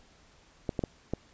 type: clicks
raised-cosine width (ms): 2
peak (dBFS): -16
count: 4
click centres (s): 0.692 / 0.792 / 0.838 / 1.136
effects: pink hiss -60 dBFS RMS until 1.33 s + resampled to 16000 Hz